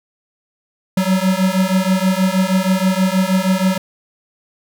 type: beating tone pair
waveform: square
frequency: 185 / 191.3 Hz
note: F#3 / G3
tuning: 0 / -42 cents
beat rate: 6.3 Hz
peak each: -17 dBFS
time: 0.97-3.78 s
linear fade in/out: 5 ms
effects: none